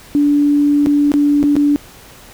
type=tone with dropouts; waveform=sine; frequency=290 Hz; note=D4; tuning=22 cents flat; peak=-9 dBFS; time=0.15-1.76 s; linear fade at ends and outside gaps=0 ms; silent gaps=0.861-0.869 / 1.118-1.139 / 1.429-1.438 / 1.555-1.565 s; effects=pink hiss -40 dBFS RMS until 2.33 s